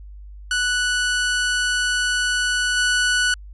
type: tone with level steps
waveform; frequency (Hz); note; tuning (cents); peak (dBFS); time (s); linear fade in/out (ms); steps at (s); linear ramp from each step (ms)
sawtooth; 1480; F#6; 0; -15 / -13; 0.51-3.34; 2; 2.76; 20
effects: added 50 Hz sine -36 dBFS peak until 3.53 s + resampled to 24000 Hz